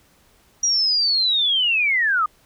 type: linear sweep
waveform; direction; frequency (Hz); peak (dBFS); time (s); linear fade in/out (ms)
sine; down; 5780 to 1196; -16; 0.63-2.26; 5
effects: pink hiss -57 dBFS RMS until 2.45 s